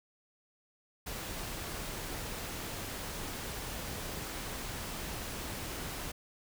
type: noise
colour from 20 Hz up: pink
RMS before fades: -40 dBFS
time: 1.06-6.12 s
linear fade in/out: 10 ms
effects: none